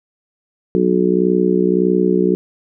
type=harmonic tone; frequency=61.7 Hz; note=B1; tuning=1 cent flat; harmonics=3 / 4 / 5 / 6 / 7; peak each=-17 / -25 / -19 / -16 / -19 dBFS; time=0.75-2.35 s; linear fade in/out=0 ms; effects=none